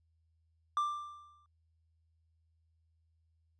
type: tone with exponential decay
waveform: triangle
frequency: 1182 Hz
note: D6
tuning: 11 cents sharp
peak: -25 dBFS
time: 0.77-1.46 s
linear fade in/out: 1 ms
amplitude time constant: 150 ms
effects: added 81 Hz sine -70 dBFS peak until 3.59 s + resampled to 22050 Hz